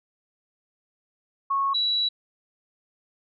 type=tone pair in turn; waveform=sine; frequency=1100 / 3920 Hz; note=C#6 / B7; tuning=-14 / -14 cents; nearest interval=octave + minor seventh; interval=2200 cents; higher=second; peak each=-21 dBFS; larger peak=neither; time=1.5-1.74 / 1.74-2.09 s; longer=second; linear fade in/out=10 ms; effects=none

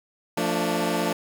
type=chord; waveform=15% pulse; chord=D minor; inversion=first; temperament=equal with one note detuned; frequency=174.61 / 224.2 / 293.7 Hz; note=F3 / A3 / D4; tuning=0 / +33 / 0 cents; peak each=-21 dBFS; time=0.37-1.13 s; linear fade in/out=5 ms; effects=none

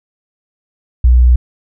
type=tone; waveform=sine; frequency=61.3 Hz; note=B1; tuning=12 cents flat; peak=-4 dBFS; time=1.04-1.36 s; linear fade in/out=5 ms; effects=none

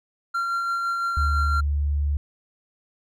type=tone with tremolo; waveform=triangle; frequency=1376 Hz; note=F6; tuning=26 cents flat; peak=-20 dBFS; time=0.34-1.61 s; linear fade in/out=10 ms; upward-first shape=sine; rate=5.9 Hz; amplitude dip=25%
type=tone; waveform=sine; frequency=72.5 Hz; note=D2; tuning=22 cents flat; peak=-20 dBFS; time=1.17-2.17 s; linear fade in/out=0 ms
effects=none

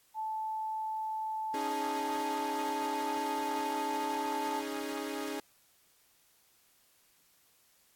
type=tone with pitch glide; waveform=sine; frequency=874 to 880.1 Hz; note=A5 to A5; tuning=-12 to 0 cents; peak=-33 dBFS; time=0.14-4.63 s; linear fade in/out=50 ms; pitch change=+12 cents; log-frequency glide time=1.6-2 s
type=chord; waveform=sawtooth; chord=C# suspended second; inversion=none; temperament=equal with one note detuned; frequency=277.2 / 311.1 / 413.4 Hz; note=C#4 / D#4 / G#4; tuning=0 / 0 / -8 cents; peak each=-36 dBFS; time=1.54-5.4 s; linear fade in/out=2 ms
effects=white hiss -67 dBFS RMS until 7.95 s + AAC 64 kbps

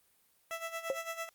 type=tone with tremolo; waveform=15% pulse; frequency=661 Hz; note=E5; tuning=5 cents sharp; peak=-29 dBFS; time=0.51-1.29 s; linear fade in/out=0 ms; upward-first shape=sine; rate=8.9 Hz; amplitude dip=75%
type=tone with exponential decay; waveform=sine; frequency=540 Hz; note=C#5; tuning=45 cents flat; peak=-25 dBFS; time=0.9-1 s; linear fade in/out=1 ms; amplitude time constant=21 ms
effects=white hiss -70 dBFS RMS until 1.34 s + Opus 32 kbps

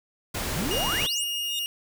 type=noise; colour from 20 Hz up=pink; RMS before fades=-30 dBFS; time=0.34-1.07 s; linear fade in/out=10 ms
type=exponential sweep; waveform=sine; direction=up; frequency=143.1 to 9990 Hz; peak=-28 dBFS; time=0.56-1.24 s; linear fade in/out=0 ms
type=tone; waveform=40% pulse; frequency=2849 Hz; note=F7; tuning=34 cents sharp; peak=-26 dBFS; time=0.71-1.66 s; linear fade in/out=0 ms
type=tone with exponential growth; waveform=sawtooth; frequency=3680 Hz; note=A#7; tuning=23 cents flat; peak=-27 dBFS; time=1.43-1.59 s; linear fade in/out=1 ms; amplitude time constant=33 ms
effects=none

